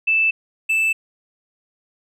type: tone pair in turn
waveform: sine / triangle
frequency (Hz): 2639 / 2639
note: E7 / E7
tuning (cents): +1 / +1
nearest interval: unison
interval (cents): 0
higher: neither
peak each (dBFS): -14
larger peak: neither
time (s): 0.07-0.31 / 0.69-0.93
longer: neither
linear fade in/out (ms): 10
effects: none

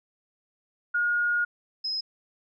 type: tone pair in turn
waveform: sine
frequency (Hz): 1433 / 5107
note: F6 / D#8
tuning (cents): +44 / +44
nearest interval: octave + minor seventh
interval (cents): 2200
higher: second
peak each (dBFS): -22 / -27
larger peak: first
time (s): 0.94-1.45 / 1.84-2.01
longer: first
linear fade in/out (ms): 10
effects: none

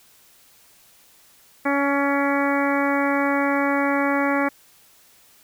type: harmonic tone with a mistuned harmonic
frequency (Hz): 281.1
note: C#4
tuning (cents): +24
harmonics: 1 / 2 / 3 / 4 / 5 / 6 / 7 / 8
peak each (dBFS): -22 / -25 / -27 / -28 / -29 / -30 / -30 / -31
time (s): 1.65-4.49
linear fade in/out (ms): 10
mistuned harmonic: 5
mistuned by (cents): -17
effects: white hiss -54 dBFS RMS until 5.43 s

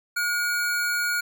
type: tone pair together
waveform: square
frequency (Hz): 1439 / 2281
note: F#6 / C#7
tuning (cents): -49 / +49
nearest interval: minor sixth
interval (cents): 798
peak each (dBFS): -24 / -34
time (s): 0.16-1.21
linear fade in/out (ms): 10
effects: none

